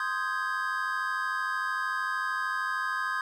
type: chord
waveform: triangle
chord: Ab major seventh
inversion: first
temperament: equal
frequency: 1046.5 / 1244.5 / 1568 / 1661.2 Hz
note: C6 / Eb6 / G6 / Ab6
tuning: 0 / 0 / 0 / 0 cents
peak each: -32 dBFS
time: 0-3.21 s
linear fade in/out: 2 ms
effects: none